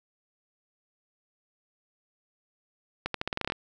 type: accelerating click train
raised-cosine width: 0.3 ms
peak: -13 dBFS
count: 11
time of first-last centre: 3.06-3.522 s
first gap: 83 ms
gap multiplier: 0.86
effects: none

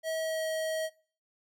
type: tone with pitch glide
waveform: square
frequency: 642 to 636.1 Hz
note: E5 to D#5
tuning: -46 to +38 cents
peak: -31 dBFS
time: 0.03-0.9 s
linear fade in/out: 50 ms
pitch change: -16 cents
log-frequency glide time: 0.17-0.48 s
effects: noise-tail reverb RT60 0.5 s tail -23 dB re dry

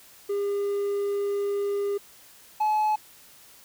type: tone pair in turn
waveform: triangle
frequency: 403.6 / 855.2 Hz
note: G#4 / A5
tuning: -49 / -49 cents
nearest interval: octave + minor second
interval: 1300 cents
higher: second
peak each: -22 / -18 dBFS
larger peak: second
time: 0.29-1.98 / 2.6-2.96 s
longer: first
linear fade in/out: 10 ms
effects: tanh soft clip ceiling -15 dBFS + white hiss -52 dBFS RMS until 3.64 s

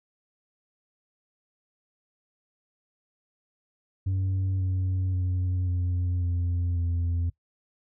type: tone with pitch steps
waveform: sine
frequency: 95 / 93.04 / 91.13 / 89.25 / 87.42 / 85.62 Hz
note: F#2 / F#2 / F#2 / F2 / F2 / F2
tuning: +46 / +10 / -26 / +38 / +2 / -34 cents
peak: -21 dBFS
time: 4.06-7.3 s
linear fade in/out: 10 ms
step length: 540 ms
effects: noise-tail reverb RT60 0.1 s tail -21 dB re dry + tanh soft clip ceiling -23 dBFS

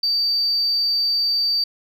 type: tone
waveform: sine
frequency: 4629 Hz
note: D8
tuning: 26 cents flat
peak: -16 dBFS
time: 0.03-1.64 s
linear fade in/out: 5 ms
effects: tanh soft clip ceiling -13 dBFS

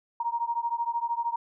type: beating tone pair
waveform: sine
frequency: 932.3 / 945.3 Hz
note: A#5 / A#5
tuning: 0 / +24 cents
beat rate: 13 Hz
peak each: -29 / -30 dBFS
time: 0.2-1.36 s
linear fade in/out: 5 ms
effects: none

